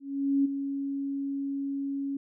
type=tone with ADSR envelope; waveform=sine; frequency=277.2 Hz; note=C#4; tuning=in tune; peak=-20 dBFS; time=0-2.17 s; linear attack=450 ms; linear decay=13 ms; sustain=-9 dB; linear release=4 ms; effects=none